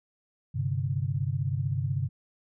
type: chord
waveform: sine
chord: G suspended fourth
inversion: none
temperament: equal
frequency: 98 / 130.81 / 146.83 Hz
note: G2 / C3 / D3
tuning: 0 / 0 / 0 cents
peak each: -31 / -29 / -32 dBFS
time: 0.54-2.09 s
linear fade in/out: 20 ms
effects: none